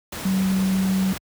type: tone in noise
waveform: sine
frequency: 190 Hz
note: F#3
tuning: 46 cents sharp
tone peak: -18 dBFS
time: 0.25-1.13 s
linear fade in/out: 5 ms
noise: pink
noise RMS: -32 dBFS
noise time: 0.12-1.18 s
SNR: +11 dB
effects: high-pass 60 Hz 12 dB/octave